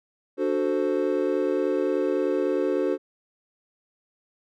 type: chord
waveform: triangle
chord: D dominant seventh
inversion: none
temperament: equal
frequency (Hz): 293.7 / 370 / 440 / 523.3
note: D4 / F#4 / A4 / C5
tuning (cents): 0 / 0 / 0 / 0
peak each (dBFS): -26 / -24 / -26 / -26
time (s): 0.37-2.98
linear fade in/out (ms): 50
effects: none